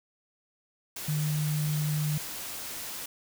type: tone in noise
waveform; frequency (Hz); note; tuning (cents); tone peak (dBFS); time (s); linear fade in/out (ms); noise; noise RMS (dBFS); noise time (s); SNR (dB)
sine; 151.1; D3; +50; -26; 1.08-2.18; 5; white; -38; 0.96-3.06; +9
effects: none